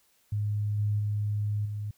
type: tone with level steps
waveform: sine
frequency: 104.3 Hz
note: G#2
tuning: 8 cents sharp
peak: -26 / -24 / -26 / -31 dBFS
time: 0.32-1.91 s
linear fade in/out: 5 ms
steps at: 0.78 / 0.99 / 1.65 s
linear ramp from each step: 10 ms
effects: white hiss -67 dBFS RMS until 1.97 s